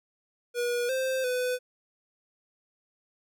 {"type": "tone with pitch steps", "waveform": "square", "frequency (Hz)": [482.5, 523, 500], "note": ["B4", "C5", "B4"], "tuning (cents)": [-40, -1, 21], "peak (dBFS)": -27, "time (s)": [0.54, 1.59], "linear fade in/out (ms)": 50, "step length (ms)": 350, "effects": []}